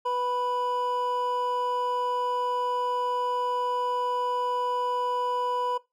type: tone pair together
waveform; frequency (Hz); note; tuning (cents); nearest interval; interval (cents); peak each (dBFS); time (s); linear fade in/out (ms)
triangle; 493.9 / 987.8; B4 / B5; 0 / 0; octave; 1200; -28 / -25; 0.05-5.78; 10
effects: noise-tail reverb RT60 0.2 s tail -19 dB re dry